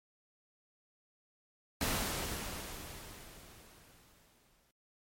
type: noise with exponential decay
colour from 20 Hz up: pink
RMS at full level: -32 dBFS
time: 1.81-4.71 s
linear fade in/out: 2 ms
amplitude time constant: 630 ms
effects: MP3 64 kbps